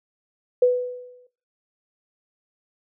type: tone with exponential decay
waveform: sine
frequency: 496 Hz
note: B4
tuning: 7 cents sharp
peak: -11 dBFS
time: 0.62-1.27 s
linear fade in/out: 5 ms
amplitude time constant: 140 ms
effects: noise-tail reverb RT60 0.3 s tail -17 dB re dry